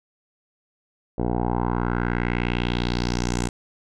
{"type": "tone with low-pass filter sweep", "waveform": "10% pulse", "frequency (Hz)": 59.8, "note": "A#1", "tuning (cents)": 45, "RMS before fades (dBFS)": -24, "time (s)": [1.18, 3.49], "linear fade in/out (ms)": 5, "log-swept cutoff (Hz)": [590, 8100], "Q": 2.8, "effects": []}